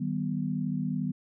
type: chord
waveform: sine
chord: Eb augmented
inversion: none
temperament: equal with one note detuned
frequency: 155.56 / 192.85 / 246.9 Hz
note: Eb3 / G3 / B3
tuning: 0 / -28 / 0 cents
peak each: -32 / -32 / -32 dBFS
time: 0-1.12 s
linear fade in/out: 10 ms
effects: none